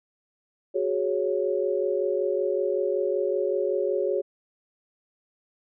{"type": "chord", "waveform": "sine", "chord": "F# suspended second", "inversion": "none", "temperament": "equal", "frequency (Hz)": [370, 415.3, 554.4], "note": ["F#4", "G#4", "C#5"], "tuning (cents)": [0, 0, 0], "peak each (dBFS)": -27, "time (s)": [0.74, 4.22], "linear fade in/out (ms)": 20, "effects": []}